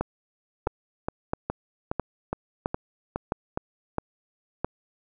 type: two click trains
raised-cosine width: 1 ms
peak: -13 / -11 dBFS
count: 8 / 8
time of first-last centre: 0.67-3.575 / 0.01-4.646 s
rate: 2.41 / 1.51 Hz
effects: none